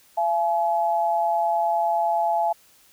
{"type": "tone pair together", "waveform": "sine", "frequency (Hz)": [680, 850.3], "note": ["F5", "G#5"], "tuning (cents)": [-46, 41], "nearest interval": "major third", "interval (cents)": 387, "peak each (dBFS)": -22, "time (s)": [0.17, 2.53], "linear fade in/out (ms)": 10, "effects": ["white hiss -56 dBFS RMS until 2.92 s"]}